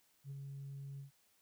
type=tone with ADSR envelope; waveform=sine; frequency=138.59 Hz; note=C#3; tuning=in tune; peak=-40 dBFS; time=0.24-1.11 s; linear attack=67 ms; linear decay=28 ms; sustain=-3 dB; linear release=120 ms; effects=tanh soft clip ceiling -41 dBFS + white hiss -73 dBFS RMS until 1.41 s